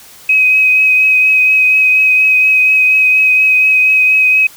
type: tone with vibrato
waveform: sine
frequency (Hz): 2530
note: D#7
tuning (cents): +28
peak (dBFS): -6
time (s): 0.29-4.47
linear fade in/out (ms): 5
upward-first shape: triangle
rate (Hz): 4.2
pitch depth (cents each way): 19
effects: white hiss -38 dBFS RMS until 4.56 s